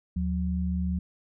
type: tone pair together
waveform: sine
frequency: 76.27 / 181.4 Hz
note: D#2 / F#3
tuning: -34 / -34 cents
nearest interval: octave + minor third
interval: 1500 cents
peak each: -28 dBFS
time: 0.16-0.99 s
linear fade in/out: 5 ms
effects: none

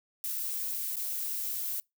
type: noise with dropouts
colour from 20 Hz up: violet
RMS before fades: -34 dBFS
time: 0.24-1.8 s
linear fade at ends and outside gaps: 0 ms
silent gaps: 0.957-0.968 s
effects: noise-tail reverb RT60 0.2 s tail -26 dB re dry

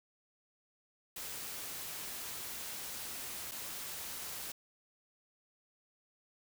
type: noise with dropouts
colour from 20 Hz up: white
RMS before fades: -43 dBFS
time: 1.16-4.52 s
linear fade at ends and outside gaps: 5 ms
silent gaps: 3.513-3.517 s
effects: none

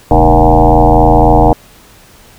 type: tone with frequency modulation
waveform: sine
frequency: 390 Hz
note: G4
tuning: 9 cents flat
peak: -3 dBFS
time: 0.11-1.53 s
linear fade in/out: 2 ms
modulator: 83.8 Hz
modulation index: 5.6
effects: pink hiss -41 dBFS RMS until 2.38 s

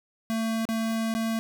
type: tone with dropouts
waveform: square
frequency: 224.6 Hz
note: A3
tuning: 36 cents sharp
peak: -26 dBFS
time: 0.3-1.39 s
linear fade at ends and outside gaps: 0 ms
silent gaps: 0.653-0.689 / 1.14-1.15 s
effects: none

